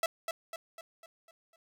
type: tone with echo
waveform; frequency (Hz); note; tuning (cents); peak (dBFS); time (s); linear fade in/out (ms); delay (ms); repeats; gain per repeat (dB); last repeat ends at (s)
sawtooth; 659.3; E5; 0; -23; 0.03-0.06; 2; 250; 6; -6; 1.56
effects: none

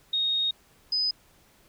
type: tone pair in turn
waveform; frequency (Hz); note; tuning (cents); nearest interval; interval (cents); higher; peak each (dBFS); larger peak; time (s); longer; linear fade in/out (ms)
sine; 3728 / 5011; A#7 / D#8; -1 / +11; perfect fourth; 512; second; -23; neither; 0.13-0.51 / 0.92-1.11; first; 5
effects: pink hiss -60 dBFS RMS until 1.68 s

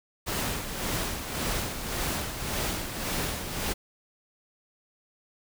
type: noise with tremolo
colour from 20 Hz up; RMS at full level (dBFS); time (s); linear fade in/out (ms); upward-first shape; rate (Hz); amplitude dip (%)
pink; -29; 0.26-3.74; 20; sine; 1.8; 55
effects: none

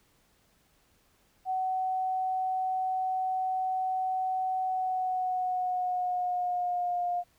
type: tone with pitch glide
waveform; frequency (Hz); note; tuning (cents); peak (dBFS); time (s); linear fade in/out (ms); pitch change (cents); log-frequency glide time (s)
sine; 750 to 707.9; F#5 to F5; +23 to +23; -27; 1.45-7.24; 50; -100; 4.61-7.05
effects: pink hiss -67 dBFS RMS until 7.38 s

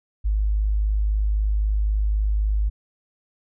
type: tone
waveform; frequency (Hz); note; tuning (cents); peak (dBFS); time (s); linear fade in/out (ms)
sine; 51.91; G#1; 0; -18; 0.24-2.7; 20
effects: none

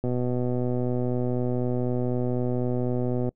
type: click train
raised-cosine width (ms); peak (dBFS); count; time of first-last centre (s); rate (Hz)
2; -15; 404; 0.04-3.29; 124
effects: noise-tail reverb RT60 0.1 s tail -25 dB re dry

